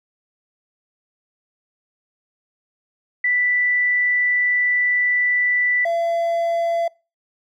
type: tone pair in turn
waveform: sine / triangle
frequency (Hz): 1975.5 / 676.2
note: B6 / E5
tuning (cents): 0 / +44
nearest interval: octave + perfect fifth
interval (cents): 1856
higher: first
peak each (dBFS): -16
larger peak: neither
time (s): 3.24-5.85 / 5.85-6.88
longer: first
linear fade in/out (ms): 5
effects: noise-tail reverb RT60 0.3 s tail -24 dB re dry